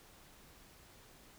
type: silence
effects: pink hiss -60 dBFS RMS until 1.38 s